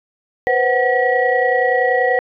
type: tone cluster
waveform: sine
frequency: 490.6 / 521 / 744 / 1924 Hz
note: B4 / C5 / F#5 / B6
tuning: -12 / -7 / +9 / -46 cents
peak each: -18 dBFS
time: 0.47-2.19 s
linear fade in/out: 0 ms
effects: tanh soft clip ceiling -3 dBFS